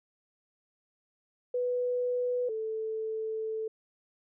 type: tone pair in turn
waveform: sine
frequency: 493.9 / 440 Hz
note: B4 / A4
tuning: 0 / 0 cents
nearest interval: major second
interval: 200 cents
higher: first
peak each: -27 / -31 dBFS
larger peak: first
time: 1.54-2.49 / 2.49-3.68 s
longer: second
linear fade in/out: 5 ms
effects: none